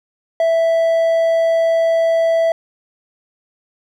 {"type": "tone", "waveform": "triangle", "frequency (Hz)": 659.3, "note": "E5", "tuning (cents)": 0, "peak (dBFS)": -10, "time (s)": [0.4, 2.52], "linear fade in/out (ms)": 2, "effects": []}